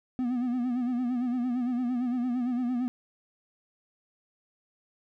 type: tone with vibrato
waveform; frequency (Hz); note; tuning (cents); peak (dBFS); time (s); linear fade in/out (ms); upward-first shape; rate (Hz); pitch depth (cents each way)
triangle; 246.9; B3; 0; -24; 0.19-2.88; 0; sine; 8.8; 71
effects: none